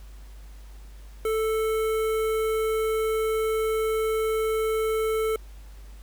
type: tone with notch filter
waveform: square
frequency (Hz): 440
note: A4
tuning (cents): 0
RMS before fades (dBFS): -25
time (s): 1.25-5.36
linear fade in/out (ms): 2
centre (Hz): 4900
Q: 0.69
effects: added 50 Hz sine -41 dBFS peak until 6.02 s + pink hiss -56 dBFS RMS until 6.02 s